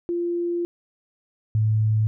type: tone pair in turn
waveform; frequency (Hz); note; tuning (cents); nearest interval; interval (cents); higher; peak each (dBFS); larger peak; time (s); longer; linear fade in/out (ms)
sine; 345.8 / 108.61; F4 / A2; -17 / -22; octave + minor sixth; 2005; first; -22 / -17; second; 0.09-0.65 / 1.55-2.07; first; 0
effects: none